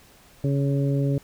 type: harmonic tone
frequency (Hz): 139.5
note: C#3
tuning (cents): +11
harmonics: 1 / 2 / 3 / 4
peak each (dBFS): -21 / -27 / -31 / -33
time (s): 0.44-1.18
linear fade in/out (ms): 2
effects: pink hiss -53 dBFS RMS until 1.23 s